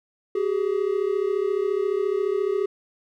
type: tone pair together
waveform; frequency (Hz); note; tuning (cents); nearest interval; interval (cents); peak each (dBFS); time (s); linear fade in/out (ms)
triangle; 380.9 / 415.3; G4 / G#4; -50 / 0; minor second; 150; -22; 0.35-2.66; 5
effects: none